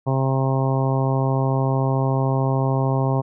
harmonic tone, 133.5 Hz, C3, 35 cents sharp, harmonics 1 / 2 / 3 / 4 / 5 / 6 / 7 / 8, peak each -19 / -27 / -28 / -29 / -29 / -31 / -30 / -33 dBFS, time 0.06-3.22 s, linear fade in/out 20 ms, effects none

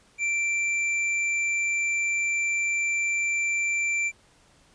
sine tone with tanh clipping, 2349 Hz, D7, in tune, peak -25 dBFS, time 0.18-4.12 s, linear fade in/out 50 ms, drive 12 dB, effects pink hiss -59 dBFS RMS until 4.74 s + resampled to 22050 Hz

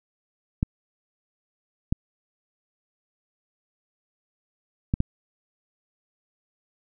clicks, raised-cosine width 5 ms, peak -9 dBFS, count 4, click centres 0.629 / 1.925 / 4.939 / 5.004 s, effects none

